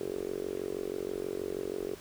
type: tone with band-pass filter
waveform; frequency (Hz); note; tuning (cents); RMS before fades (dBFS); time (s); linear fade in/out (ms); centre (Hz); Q
5% pulse; 46.25; F#1; 0; -36; 0.01-1.95; 0; 400; 6.3
effects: pink hiss -51 dBFS RMS until 2 s